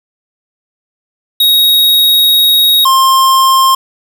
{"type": "tone pair in turn", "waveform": "square", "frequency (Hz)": [3776, 1059.6], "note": ["A#7", "C6"], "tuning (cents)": [22, 22], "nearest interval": "octave + minor seventh", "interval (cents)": 2200, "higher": "first", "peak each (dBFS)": -6, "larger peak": "neither", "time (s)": [[1.4, 2.85], [2.85, 3.75]], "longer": "first", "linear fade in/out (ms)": 5, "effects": ["7-bit"]}